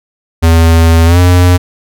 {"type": "tone with pitch glide", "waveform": "square", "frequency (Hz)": [82.41, 89.35], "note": ["E2", "F2"], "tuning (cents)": [0, 40], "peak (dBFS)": -4, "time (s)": [0.42, 1.58], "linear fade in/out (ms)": 20, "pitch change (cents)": 140, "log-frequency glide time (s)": [1.05, 1.19], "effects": []}